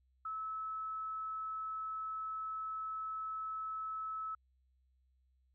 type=tone; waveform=sine; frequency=1300 Hz; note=E6; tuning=24 cents flat; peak=-38 dBFS; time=0.25-4.35 s; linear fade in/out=5 ms; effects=added 64 Hz sine -70 dBFS peak until 5.54 s